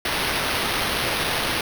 violet noise with sample-and-hold, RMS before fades -24 dBFS, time 0.05-1.61 s, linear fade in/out 2 ms, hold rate 7350 Hz, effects none

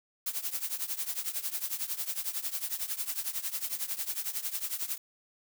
blue noise with tremolo, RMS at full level -31 dBFS, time 0.26-4.98 s, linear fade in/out 5 ms, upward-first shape triangle, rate 11 Hz, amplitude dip 90%, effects none

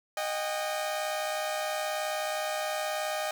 sawtooth tone cluster, 618 / 744 / 803 Hz, D#5 / F#5 / G5, -12 / +9 / +41 cents, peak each -28 / -35 / -32 dBFS, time 0.17-3.31 s, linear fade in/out 2 ms, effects 9-bit

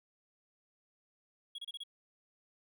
triangle tone bursts, 3322 Hz, G#7, in tune, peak -39 dBFS, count 5, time 1.55-1.836 s, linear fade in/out 5 ms, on 34 ms, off 29 ms, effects none

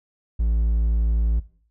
triangle tone, 56 Hz, A1, 31 cents sharp, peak -16 dBFS, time 0.39-1.4 s, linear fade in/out 10 ms, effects noise-tail reverb RT60 0.5 s tail -17 dB re dry

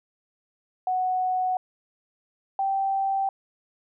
sine tone pair in turn, 740 / 779.5 Hz, F#5 / G5, 0 / -10 cents, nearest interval minor second, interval 90 cents, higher second, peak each -22 dBFS, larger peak neither, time 0.87-1.57 / 2.59-3.29 s, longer neither, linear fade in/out 2 ms, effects none

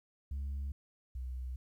sine tone pair in turn, 69.3 / 63.24 Hz, C#2 / B1, 0 / +42 cents, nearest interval major second, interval 158 cents, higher first, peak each -33 / -36 dBFS, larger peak first, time 0.31-0.72 / 1.15-1.56 s, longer neither, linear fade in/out 5 ms, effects tanh soft clip ceiling -34 dBFS + 12-bit

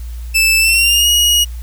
sawtooth tone with pitch glide, 2637 to 2892 Hz, E7 to F#7, 0 to -40 cents, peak -6 dBFS, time 0.34-1.45 s, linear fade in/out 20 ms, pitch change +160 cents, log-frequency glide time 0.59-1.09 s, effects added 59 Hz sine -23 dBFS peak until 1.62 s + white hiss -44 dBFS RMS until 1.62 s

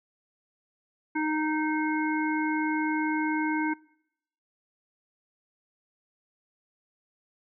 harmonic tone, 309.3 Hz, D#4, 10 cents flat, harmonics 1 / 3 / 5 / 7, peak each -27 / -32 / -34 / -35 dBFS, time 1.15-3.74 s, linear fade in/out 10 ms, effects noise-tail reverb RT60 0.8 s tail -24 dB re dry

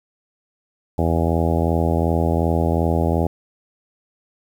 harmonic tone, 82.7 Hz, E2, 6 cents sharp, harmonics 1 / 2 / 3 / 4 / 5 / 6 / 7 / 8 / 9 / 10, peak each -20 / -23 / -25 / -26 / -27 / -28 / -28 / -29 / -30 / -30 dBFS, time 0.98-3.27 s, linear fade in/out 5 ms, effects 8-bit

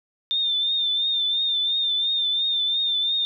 sine tone with vibrato, 3599 Hz, A7, 38 cents sharp, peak -20 dBFS, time 0.31-3.25 s, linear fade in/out 0 ms, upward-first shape triangle, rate 2.9 Hz, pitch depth 59 cents each way, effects none

